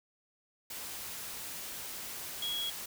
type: tone in noise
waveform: sine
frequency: 3322 Hz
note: G#7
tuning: in tune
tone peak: -33 dBFS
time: 2.42-2.7 s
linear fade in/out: 5 ms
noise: white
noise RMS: -42 dBFS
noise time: 0.7-2.86 s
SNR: +6 dB
effects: none